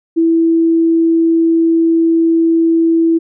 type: tone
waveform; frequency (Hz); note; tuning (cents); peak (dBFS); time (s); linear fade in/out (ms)
sine; 329.6; E4; 0; -8; 0.16-3.19; 20
effects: none